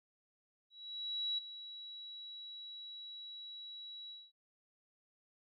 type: tone with ADSR envelope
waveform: sine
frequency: 3900 Hz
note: B7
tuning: 23 cents flat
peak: -33 dBFS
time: 0.7-4.32 s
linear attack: 680 ms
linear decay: 11 ms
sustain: -13 dB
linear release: 220 ms
effects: none